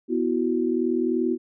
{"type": "chord", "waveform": "sine", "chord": "B suspended fourth", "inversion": "none", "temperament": "equal", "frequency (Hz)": [246.9, 329.6, 370], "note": ["B3", "E4", "F#4"], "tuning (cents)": [0, 0, 0], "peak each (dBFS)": -25, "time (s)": [0.08, 1.38], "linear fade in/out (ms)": 50, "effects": []}